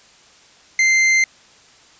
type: tone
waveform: 45% pulse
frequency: 2085 Hz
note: C7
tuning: 7 cents flat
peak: -12 dBFS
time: 0.79-1.24 s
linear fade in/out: 2 ms
effects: white hiss -49 dBFS RMS until 1.99 s + resampled to 16000 Hz